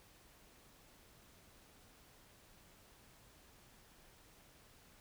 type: silence
effects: pink hiss -64 dBFS RMS until 5 s